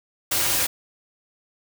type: noise with comb filter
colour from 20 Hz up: white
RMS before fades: -22 dBFS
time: 0.31-0.67 s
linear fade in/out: 10 ms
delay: 4.6 ms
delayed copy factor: -0.6
effects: none